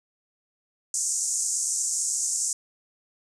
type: band-pass noise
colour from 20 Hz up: pink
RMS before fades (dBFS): -27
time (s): 0.94-2.53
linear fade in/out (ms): 2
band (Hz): 6300 to 8700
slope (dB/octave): 48
effects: none